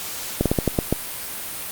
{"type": "slowing click train", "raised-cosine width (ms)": 2, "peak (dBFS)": -4, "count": 7, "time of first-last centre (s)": [0.41, 0.926], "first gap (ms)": 47, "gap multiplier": 1.24, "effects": ["white hiss -31 dBFS RMS until 1.71 s", "Opus 48 kbps"]}